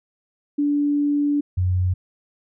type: tone pair in turn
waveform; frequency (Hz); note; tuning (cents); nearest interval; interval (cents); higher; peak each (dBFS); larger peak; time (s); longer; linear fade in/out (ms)
sine; 290 / 91.34; D4 / F#2; -22 / -22; octave + minor sixth; 2000; first; -17; neither; 0.58-1.41 / 1.57-1.94; first; 10
effects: none